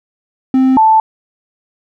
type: tone pair in turn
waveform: triangle / sine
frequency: 261.6 / 879.9 Hz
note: C4 / A5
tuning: 0 / 0 cents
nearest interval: octave + major sixth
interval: 2100 cents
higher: second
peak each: -5 dBFS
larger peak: neither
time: 0.54-0.77 / 0.77-1 s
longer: neither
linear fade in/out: 2 ms
effects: none